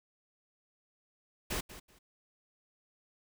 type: noise with echo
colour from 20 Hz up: pink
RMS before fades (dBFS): -35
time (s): 1.5-1.61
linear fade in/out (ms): 10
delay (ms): 190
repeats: 2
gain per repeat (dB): -14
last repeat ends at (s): 1.99
effects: none